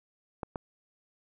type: clicks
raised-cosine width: 1 ms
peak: -20 dBFS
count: 2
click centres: 0.432 / 0.558 s
effects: none